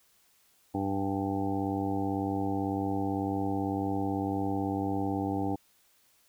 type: harmonic tone with a mistuned harmonic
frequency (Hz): 98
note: G2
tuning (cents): 0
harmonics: 1 / 2 / 3 / 4 / 5 / 7 / 8 / 9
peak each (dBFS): -36 / -37 / -31 / -40 / -40 / -42 / -36 / -43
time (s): 0.74-5.56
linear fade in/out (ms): 10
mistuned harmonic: 9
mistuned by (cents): -32
effects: white hiss -66 dBFS RMS until 6.28 s